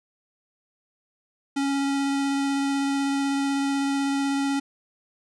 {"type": "tone with vibrato", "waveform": "square", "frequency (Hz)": 277.2, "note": "C#4", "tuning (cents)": 0, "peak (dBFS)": -23, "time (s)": [1.56, 4.6], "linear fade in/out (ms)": 10, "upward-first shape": "triangle", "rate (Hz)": 16, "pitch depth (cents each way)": 10, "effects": ["resampled to 22050 Hz", "10-bit"]}